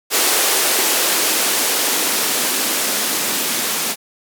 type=noise with band-pass filter sweep; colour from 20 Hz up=violet; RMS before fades=-18 dBFS; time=0.1-3.96 s; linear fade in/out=50 ms; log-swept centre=390 to 220 Hz; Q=1.7; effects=none